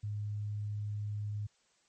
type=tone; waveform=sine; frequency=104.2 Hz; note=G#2; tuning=6 cents sharp; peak=-34 dBFS; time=0.03-1.47 s; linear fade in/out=10 ms; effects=white hiss -71 dBFS RMS until 1.88 s + MP3 32 kbps